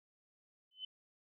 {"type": "tone with exponential growth", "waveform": "sine", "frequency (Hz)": 3036, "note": "F#7", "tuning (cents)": 44, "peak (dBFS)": -38, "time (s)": [0.71, 0.85], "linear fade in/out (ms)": 5, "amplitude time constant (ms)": 30, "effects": []}